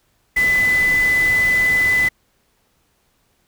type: tone in noise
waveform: sine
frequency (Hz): 2004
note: B6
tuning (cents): +25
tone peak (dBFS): -13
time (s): 0.36-2.09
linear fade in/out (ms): 10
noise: pink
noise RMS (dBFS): -29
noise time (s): 0.36-2.09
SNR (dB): +13
effects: pink hiss -63 dBFS RMS until 3.47 s